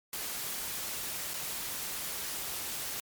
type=noise with dropouts; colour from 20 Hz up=white; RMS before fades=-37 dBFS; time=0.13-3 s; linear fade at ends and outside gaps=1 ms; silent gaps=1.336-1.34 s; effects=MP3 96 kbps